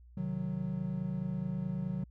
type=chord; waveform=triangle; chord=C diminished; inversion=none; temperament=equal; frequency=130.81 / 155.56 / 185 Hz; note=C3 / Eb3 / Gb3; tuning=0 / 0 / 0 cents; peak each=-38 / -36 / -33 dBFS; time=0.17-2.04 s; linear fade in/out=5 ms; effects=added 60 Hz sine -53 dBFS peak until 2.1 s